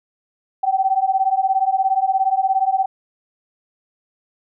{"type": "beating tone pair", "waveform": "sine", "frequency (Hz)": [760, 777], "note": ["F#5", "G5"], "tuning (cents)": [46, -16], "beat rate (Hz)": 17, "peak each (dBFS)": -18, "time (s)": [0.63, 2.86], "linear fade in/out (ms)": 10, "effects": []}